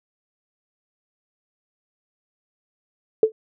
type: tone with exponential decay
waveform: sine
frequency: 438.7 Hz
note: A4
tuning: 5 cents flat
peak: -7 dBFS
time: 3.23-3.32 s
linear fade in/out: 2 ms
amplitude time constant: 19 ms
effects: none